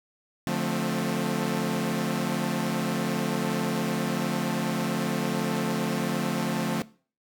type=chord; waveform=sawtooth; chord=D minor seventh; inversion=none; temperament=equal with one note detuned; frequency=146.83 / 177.36 / 220 / 261.6 Hz; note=D3 / F3 / A3 / C4; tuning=0 / +27 / 0 / 0 cents; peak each=-29 / -26 / -26 / -29 dBFS; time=0.47-6.82 s; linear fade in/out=0 ms; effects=noise-tail reverb RT60 0.4 s tail -19 dB re dry